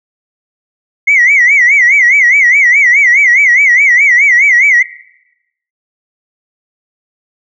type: tone with vibrato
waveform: sine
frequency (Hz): 2093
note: C7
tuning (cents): 0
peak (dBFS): -3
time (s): 1.07-4.83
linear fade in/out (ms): 10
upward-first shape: sine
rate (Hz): 4.8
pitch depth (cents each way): 170
effects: noise-tail reverb RT60 0.9 s tail -20 dB re dry + tanh soft clip ceiling 0 dBFS